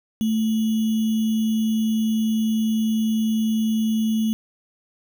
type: tone with sample-and-hold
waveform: sine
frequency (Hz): 220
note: A3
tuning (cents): 0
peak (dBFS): -18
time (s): 0.21-4.33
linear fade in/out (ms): 0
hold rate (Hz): 3150
effects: none